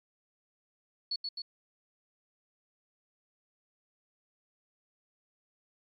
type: tone with echo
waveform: sine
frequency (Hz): 4403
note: C#8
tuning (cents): -13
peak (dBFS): -30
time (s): 1.11-1.16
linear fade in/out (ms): 5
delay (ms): 130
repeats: 2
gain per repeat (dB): -3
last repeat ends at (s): 1.42
effects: MP3 48 kbps